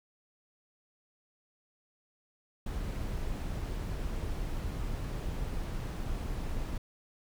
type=noise; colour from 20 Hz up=brown; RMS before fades=-35 dBFS; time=2.66-6.78 s; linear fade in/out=5 ms; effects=none